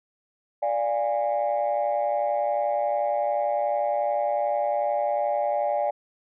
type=chord; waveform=sine; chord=D diminished; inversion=none; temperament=equal with one note detuned; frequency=587.3 / 698.5 / 821.1 Hz; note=D5 / F5 / Ab5; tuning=0 / 0 / -20 cents; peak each=-24 / -27 / -26 dBFS; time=0.62-5.91 s; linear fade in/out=10 ms; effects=tanh soft clip ceiling -16 dBFS

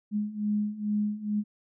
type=beating tone pair; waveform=sine; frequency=207.7 / 210 Hz; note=G#3 / G#3; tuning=0 / +19 cents; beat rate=2.3 Hz; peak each=-31 / -28 dBFS; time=0.11-1.44 s; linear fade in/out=50 ms; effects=none

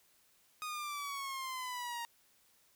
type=exponential sweep; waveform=sawtooth; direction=down; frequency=1244.5 to 932.3 Hz; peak=-35 dBFS; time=0.62-2.05 s; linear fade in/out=0 ms; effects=white hiss -69 dBFS RMS until 2.75 s

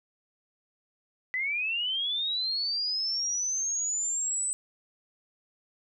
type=linear sweep; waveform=sine; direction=up; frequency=1975.5 to 8100 Hz; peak=-27 dBFS; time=1.34-4.53 s; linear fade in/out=0 ms; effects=none

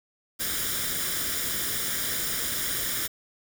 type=noise with comb filter; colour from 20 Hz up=white; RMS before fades=-29 dBFS; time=0.39-3.08 s; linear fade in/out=20 ms; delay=0.57 ms; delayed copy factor=+0.65; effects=none

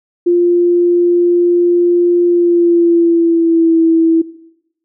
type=tone with pitch glide; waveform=sine; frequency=349.2 to 327.7 Hz; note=F4 to E4; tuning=0 to -10 cents; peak=-7 dBFS; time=0.26-4.22 s; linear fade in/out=10 ms; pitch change=-110 cents; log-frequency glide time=2.26-3.79 s; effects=noise-tail reverb RT60 0.8 s tail -18 dB re dry

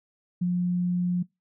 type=tone; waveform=sine; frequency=177.9 Hz; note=F3; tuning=32 cents sharp; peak=-22 dBFS; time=0.41-1.23 s; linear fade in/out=10 ms; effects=noise-tail reverb RT60 0.2 s tail -23 dB re dry

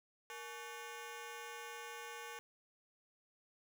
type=ring-modulated tone; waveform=15% pulse; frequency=659.3 Hz; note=E5; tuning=in tune; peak=-37 dBFS; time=0.3-2.39 s; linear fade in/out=0 ms; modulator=192 Hz; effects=none

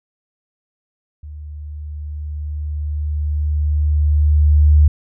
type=tone with level ramp; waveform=sine; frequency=74.8 Hz; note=D2; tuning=32 cents sharp; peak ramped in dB=-30 to -6 dBFS; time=1.23-4.88 s; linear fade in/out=5 ms; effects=none

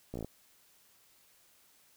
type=slowing click train; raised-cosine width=2 ms; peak=-26 dBFS; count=7; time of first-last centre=0.14-0.246 s; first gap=16 ms; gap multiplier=1.04; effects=white hiss -65 dBFS RMS until 1.96 s

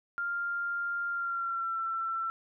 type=tone with pitch glide; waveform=sine; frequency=1396.9 to 1343.1 Hz; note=F6 to E6; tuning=0 to +32 cents; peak=-30 dBFS; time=0.18-2.3 s; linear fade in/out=0 ms; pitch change=-68 cents; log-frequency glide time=1.09-1.79 s; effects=none

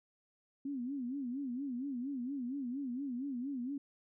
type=tone with vibrato; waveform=sine; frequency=261.3 Hz; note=C4; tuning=2 cents flat; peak=-36 dBFS; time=0.65-3.78 s; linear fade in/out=5 ms; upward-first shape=sine; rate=4.3 Hz; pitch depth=160 cents each way; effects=none

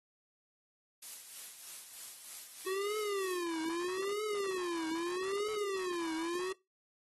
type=noise with tremolo; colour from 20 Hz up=blue; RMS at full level=-44 dBFS; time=1.02-3.44 s; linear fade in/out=5 ms; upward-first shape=sine; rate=3.2 Hz; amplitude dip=50%
type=tone with vibrato; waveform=square; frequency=370 Hz; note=F#4; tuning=in tune; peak=-35 dBFS; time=2.66-6.53 s; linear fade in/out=10 ms; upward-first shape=triangle; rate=0.79 Hz; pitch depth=270 cents each way
effects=noise-tail reverb RT60 0.2 s tail -19 dB re dry + AAC 32 kbps

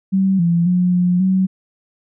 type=tone with pitch steps; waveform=sine; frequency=191.9 / 170.2 / 179.7 / 178.5 / 188.4 Hz; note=G3 / F3 / F3 / F3 / F#3; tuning=-37 / -44 / +50 / +38 / +32 cents; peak=-12 dBFS; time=0.12-1.47 s; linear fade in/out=20 ms; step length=270 ms; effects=none

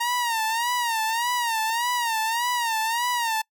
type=tone with vibrato; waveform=sawtooth; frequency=930 Hz; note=A#5; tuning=4 cents flat; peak=-19 dBFS; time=0-3.42 s; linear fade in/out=10 ms; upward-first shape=sine; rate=1.7 Hz; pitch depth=100 cents each way; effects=noise-tail reverb RT60 0.1 s tail -24 dB re dry

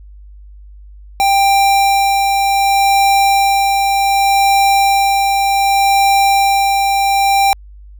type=tone with tremolo; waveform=square; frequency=790 Hz; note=G5; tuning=13 cents sharp; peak=-9 dBFS; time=1.2-7.53 s; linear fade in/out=0 ms; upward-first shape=sine; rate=0.66 Hz; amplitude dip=30%; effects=added 50 Hz sine -34 dBFS peak until 7.99 s

